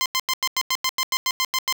10% pulse tone bursts, 1042 Hz, C6, 7 cents flat, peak -11 dBFS, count 13, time 0.01-1.726 s, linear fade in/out 0 ms, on 48 ms, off 91 ms, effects none

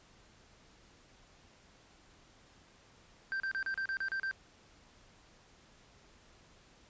triangle tone bursts, 1568 Hz, G6, in tune, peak -31 dBFS, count 9, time 3.32-4.312 s, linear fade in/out 0 ms, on 80 ms, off 34 ms, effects pink hiss -62 dBFS RMS until 6.89 s + resampled to 16000 Hz

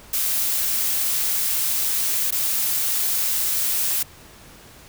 blue noise with dropouts, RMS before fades -22 dBFS, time 0.13-4.03 s, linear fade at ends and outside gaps 5 ms, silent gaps 2.308-2.322 s, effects pink hiss -46 dBFS RMS until 4.88 s

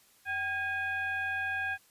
sine tone with frequency modulation, 1627 Hz, G#6, 36 cents flat, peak -30 dBFS, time 0.25-1.78 s, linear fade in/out 50 ms, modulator 858 Hz, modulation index 0.8, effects white hiss -63 dBFS RMS until 1.9 s + resampled to 32000 Hz

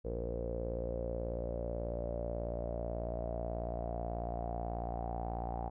sawtooth tone with low-pass filter sweep, 58.27 Hz, A#1, in tune, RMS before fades -38 dBFS, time 0.04-5.7 s, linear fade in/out 20 ms, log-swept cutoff 490 to 780 Hz, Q 9.5, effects none

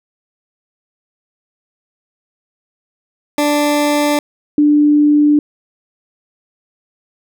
20% pulse / sine tone pair in turn, 293.7 / 295.6 Hz, D4 / D4, 0 / +11 cents, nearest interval unison, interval 11 cents, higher second, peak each -7 dBFS, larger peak neither, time 3.38-4.19 / 4.58-5.39 s, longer neither, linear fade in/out 2 ms, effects none

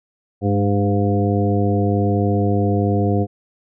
harmonic tone with a mistuned harmonic, 101.2 Hz, G#2, 44 cents flat, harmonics 1 / 2 / 3 / 4 / 5 / 7, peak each -18 / -21 / -23 / -24 / -25 / -26 dBFS, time 0.41-3.27 s, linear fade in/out 50 ms, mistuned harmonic 2, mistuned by +28 cents, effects none

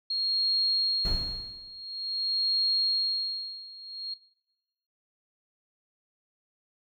sine tone with tremolo, 4264 Hz, C8, 32 cents sharp, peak -22 dBFS, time 0.1-4.14 s, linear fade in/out 5 ms, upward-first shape sine, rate 0.48 Hz, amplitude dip 90%
brown noise with exponential decay, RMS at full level -28 dBFS, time 1.05-1.84 s, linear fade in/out 2 ms, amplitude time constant 170 ms
effects noise-tail reverb RT60 1.0 s tail -23 dB re dry

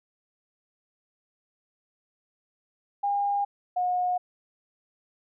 sine tone pair in turn, 808 / 722.8 Hz, G#5 / F#5, -48 / -41 cents, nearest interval major second, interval 193 cents, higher first, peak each -23 dBFS, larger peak neither, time 3.03-3.45 / 3.76-4.18 s, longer neither, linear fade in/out 10 ms, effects none

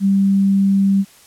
sine tone, 196 Hz, G3, in tune, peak -11 dBFS, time 0-1.05 s, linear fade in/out 50 ms, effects white hiss -47 dBFS RMS until 1.26 s + low-pass 12000 Hz 12 dB/octave

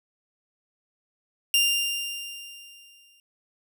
sawtooth tone with exponential decay, 2794 Hz, F7, in tune, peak -14 dBFS, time 1.54-3.2 s, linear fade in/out 1 ms, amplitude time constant 360 ms, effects none

